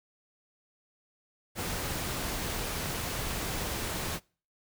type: noise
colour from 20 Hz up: pink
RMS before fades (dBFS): -34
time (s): 1.55-4.2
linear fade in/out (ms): 50
effects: noise-tail reverb RT60 0.4 s tail -25 dB re dry